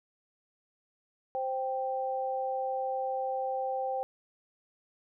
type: tone pair together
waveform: sine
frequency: 523.3 / 784.1 Hz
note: C5 / G5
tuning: 0 / 0 cents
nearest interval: perfect fifth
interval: 700 cents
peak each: -33 / -32 dBFS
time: 1.35-4.03 s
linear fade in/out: 0 ms
effects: none